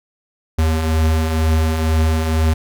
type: beating tone pair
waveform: square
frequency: 77.78 / 79.88 Hz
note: D#2 / D#2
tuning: 0 / +46 cents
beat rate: 2.1 Hz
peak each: -24 / -15 dBFS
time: 0.58-2.54 s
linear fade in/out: 10 ms
effects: none